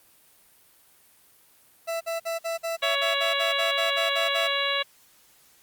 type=tone bursts; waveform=40% pulse; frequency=664 Hz; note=E5; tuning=12 cents sharp; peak=-26 dBFS; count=14; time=1.87-4.48 s; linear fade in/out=20 ms; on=140 ms; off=50 ms
type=harmonic tone; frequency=560 Hz; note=C#5; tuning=18 cents sharp; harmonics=1 / 2 / 3 / 4 / 5 / 6 / 7; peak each=-31 / -31 / -31 / -31 / -31 / -31 / -31 dBFS; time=2.82-4.83 s; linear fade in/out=10 ms
effects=white hiss -58 dBFS RMS until 5.62 s + Opus 32 kbps